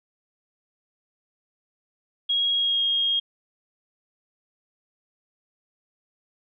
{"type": "tone with pitch glide", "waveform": "sine", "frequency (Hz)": [3294, 3252], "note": ["G#7", "G#7"], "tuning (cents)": [-15, -37], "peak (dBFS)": -20, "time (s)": [2.29, 3.2], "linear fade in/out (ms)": 10, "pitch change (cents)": -22, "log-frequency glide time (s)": [2.53, 2.83], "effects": []}